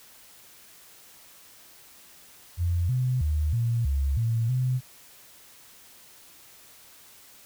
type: tone with pitch steps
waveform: sine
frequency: 86.7 / 127.1 / 76.1 / 117 / 69.2 / 114.5 / 127.6 Hz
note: F2 / C3 / D#2 / A#2 / C#2 / A#2 / C3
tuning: -12 / -50 / -38 / +7 / -2 / -31 / -43 cents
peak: -22 dBFS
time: 2.57-4.81 s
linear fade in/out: 50 ms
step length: 320 ms
effects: white hiss -52 dBFS RMS until 7.45 s

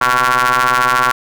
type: ring-modulated tone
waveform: sawtooth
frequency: 125.7 Hz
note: B2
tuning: 31 cents sharp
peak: -4 dBFS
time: 0.01-1.12 s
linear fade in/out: 5 ms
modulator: 1250 Hz
effects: none

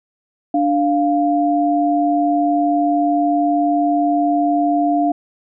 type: tone pair together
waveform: sine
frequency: 293.5 / 698 Hz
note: D4 / F5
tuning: -1 / -1 cents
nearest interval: octave + minor third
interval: 1500 cents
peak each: -16 dBFS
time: 0.54-5.12 s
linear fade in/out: 5 ms
effects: none

